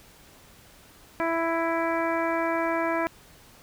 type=harmonic tone; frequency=331 Hz; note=E4; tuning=7 cents sharp; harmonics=1 / 2 / 3 / 4 / 5 / 6 / 7; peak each=-29 / -28 / -30 / -34 / -34 / -38 / -37 dBFS; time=1.2-3.07 s; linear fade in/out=0 ms; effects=pink hiss -53 dBFS RMS until 3.62 s